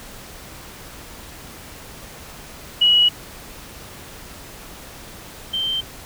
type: tone pair in turn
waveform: sine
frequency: 2919 / 3128 Hz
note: F#7 / G7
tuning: -24 / -4 cents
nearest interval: minor second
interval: 120 cents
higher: second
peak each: -11 / -20 dBFS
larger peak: first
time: 2.81-3.09 / 5.53-5.81 s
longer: neither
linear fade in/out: 10 ms
effects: pink hiss -39 dBFS RMS until 6.05 s